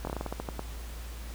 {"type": "slowing click train", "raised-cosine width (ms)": 1, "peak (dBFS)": -19, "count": 11, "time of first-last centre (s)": [0.05, 0.594], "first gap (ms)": 22, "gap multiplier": 1.19, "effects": ["added 57 Hz sine -38 dBFS peak until 1.34 s", "pink hiss -48 dBFS RMS until 1.34 s"]}